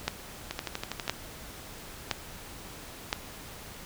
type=two click trains; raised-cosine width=0.2 ms; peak=-15 / -9 dBFS; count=8 / 4; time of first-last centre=0.51-1.079 / 0.08-3.129 s; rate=12.3 / 0.984 Hz; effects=pink hiss -45 dBFS RMS until 3.85 s